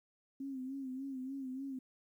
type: tone with vibrato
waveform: sine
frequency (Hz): 265.5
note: C4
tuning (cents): +25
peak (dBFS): -39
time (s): 0.4-1.79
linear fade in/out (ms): 5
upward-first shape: sine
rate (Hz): 3.4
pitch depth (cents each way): 66
effects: 12-bit